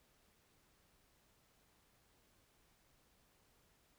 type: silence
effects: pink hiss -73 dBFS RMS until 3.98 s